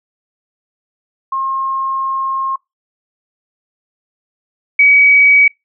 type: tone pair in turn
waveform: sine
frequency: 1071 / 2269 Hz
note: C6 / C#7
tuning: +40 / +40 cents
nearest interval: octave + minor second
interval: 1300 cents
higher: second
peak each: -15 / -5 dBFS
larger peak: second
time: 1.32-2.56 / 4.79-5.48 s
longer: first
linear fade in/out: 5 ms
effects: noise-tail reverb RT60 0.2 s tail -26 dB re dry